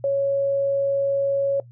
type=tone; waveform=sine; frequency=554.4 Hz; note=C#5; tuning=in tune; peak=-18 dBFS; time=0.04-1.6 s; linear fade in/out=2 ms; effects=noise-tail reverb RT60 0.1 s tail -19 dB re dry + added 120 Hz sine -43 dBFS peak until 1.71 s